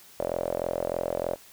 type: tone with band-pass filter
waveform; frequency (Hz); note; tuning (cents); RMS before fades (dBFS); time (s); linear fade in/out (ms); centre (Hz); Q
sawtooth; 43.24; F1; -16; -30; 0.19-1.36; 10; 580; 6.9
effects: white hiss -52 dBFS RMS until 1.52 s